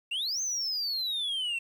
sine exponential two-way sweep, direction up then down, 2675 to 6360 to 2675 Hz, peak -26 dBFS, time 0.11-1.59 s, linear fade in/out 10 ms, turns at 0.41 s, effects tanh soft clip ceiling -28 dBFS + 10-bit

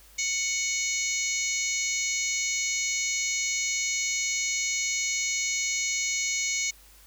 harmonic tone with a mistuned harmonic, 740 Hz, F#5, in tune, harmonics 3 / 4 / 5 / 6 / 7 / 8 / 9 / 10, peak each -30 / -40 / -40 / -36 / -40 / -34 / -30 / -40 dBFS, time 0.18-6.71 s, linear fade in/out 10 ms, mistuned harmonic 6, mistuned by -54 cents, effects added 50 Hz sine -55 dBFS peak until 7.06 s + white hiss -55 dBFS RMS until 7.06 s

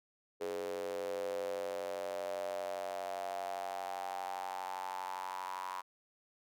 square tone with high-pass filter sweep, 46.25 Hz, F#1, in tune, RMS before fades -40 dBFS, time 0.4-5.82 s, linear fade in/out 20 ms, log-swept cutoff 440 to 1000 Hz, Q 7.9, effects none

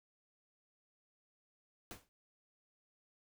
pink noise with exponential decay, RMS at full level -45 dBFS, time 1.91-2.09 s, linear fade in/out 0 ms, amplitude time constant 38 ms, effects none

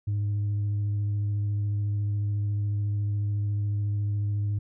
sine tone with vibrato, 102.8 Hz, G#2, 17 cents flat, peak -22 dBFS, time 0.07-4.59 s, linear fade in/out 10 ms, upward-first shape sine, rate 14 Hz, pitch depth 12 cents each way, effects tanh soft clip ceiling -23 dBFS

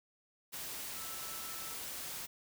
sine tone in noise, 1320 Hz, E6, 2 cents sharp, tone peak -52 dBFS, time 0.95-1.75 s, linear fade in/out 20 ms, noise white, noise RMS -43 dBFS, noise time 0.52-2.27 s, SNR -12 dB, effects none

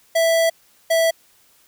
square tone pair in turn, 659.3 / 657 Hz, E5 / E5, 0 / -6 cents, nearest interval unison, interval 6 cents, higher first, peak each -15 dBFS, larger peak neither, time 0.15-0.5 / 0.9-1.11 s, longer first, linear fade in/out 10 ms, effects white hiss -56 dBFS RMS until 1.67 s

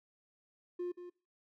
triangle tone with echo, 354.4 Hz, F4, 25 cents sharp, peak -32 dBFS, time 0.79-0.92 s, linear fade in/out 10 ms, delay 180 ms, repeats 1, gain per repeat -11 dB, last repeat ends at 1.1 s, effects noise-tail reverb RT60 0.4 s tail -25 dB re dry + tanh soft clip ceiling -31 dBFS

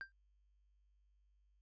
triangle tone with exponential decay, 1578 Hz, G6, 11 cents sharp, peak -37 dBFS, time 0.01-0.12 s, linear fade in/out 0 ms, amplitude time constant 22 ms, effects added 50 Hz sine -70 dBFS peak until 1.61 s + resampled to 16000 Hz

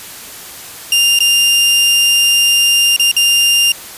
sawtooth tone with dropouts, 2800 Hz, F7, 4 cents sharp, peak -5 dBFS, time 0.92-3.72 s, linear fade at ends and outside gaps 2 ms, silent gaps 1.189-1.204 / 2.964-2.996 / 3.115-3.165 s, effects white hiss -31 dBFS RMS until 3.97 s + resampled to 32000 Hz

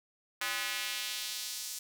square tone with high-pass filter sweep, 114.2 Hz, A#2, 35 cents flat, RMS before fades -37 dBFS, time 0.41-1.79 s, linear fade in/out 5 ms, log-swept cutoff 1600 to 6300 Hz, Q 1.2, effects none

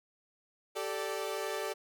sawtooth chord, G suspended second, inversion none, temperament equal with one note detuned, 388.4 / 440 / 587.3 Hz, G4 / A4 / D5, -16 / 0 / 0 cents, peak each -35 / -34 / -35 dBFS, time 0.75-1.74 s, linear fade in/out 20 ms, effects none

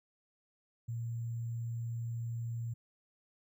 sine tone with sample-and-hold, 116.54 Hz, A#2, in tune, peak -35 dBFS, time 0.88-2.74 s, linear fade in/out 10 ms, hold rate 7350 Hz, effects none

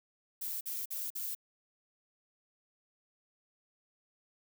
violet noise bursts, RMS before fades -38 dBFS, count 4, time 0.41-1.351 s, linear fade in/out 10 ms, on 200 ms, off 47 ms, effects none

